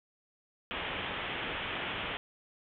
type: low-pass noise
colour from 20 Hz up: white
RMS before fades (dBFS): -37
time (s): 0.71-2.17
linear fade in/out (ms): 0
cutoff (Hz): 3400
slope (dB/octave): 96
effects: none